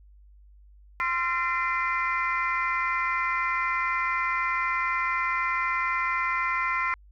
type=tone cluster; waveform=sine; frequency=1044 / 1368 / 1806 / 2057 / 2397 Hz; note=C6 / F6 / A6 / C7 / D7; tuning=-4 / -36 / +45 / -30 / +35 cents; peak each=-28 / -30 / -34 / -28 / -35 dBFS; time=1-6.94 s; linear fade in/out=0 ms; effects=tanh soft clip ceiling -15 dBFS + added 50 Hz sine -50 dBFS peak until 7.11 s